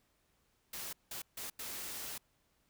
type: noise bursts at uneven times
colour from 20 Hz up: white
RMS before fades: -43 dBFS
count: 4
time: 0.73-0.93 / 1.11-1.22 / 1.37-1.5 / 1.59-2.18 s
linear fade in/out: 5 ms
effects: pink hiss -75 dBFS RMS until 2.69 s